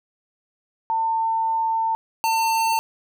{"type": "tone pair in turn", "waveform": ["sine", "square"], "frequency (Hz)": [899, 899], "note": ["A5", "A5"], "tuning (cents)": [37, 37], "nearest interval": "unison", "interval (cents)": 0, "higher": "neither", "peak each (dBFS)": -19, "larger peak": "neither", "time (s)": [[0.9, 1.95], [2.24, 2.79]], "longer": "first", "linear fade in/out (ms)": 0, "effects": []}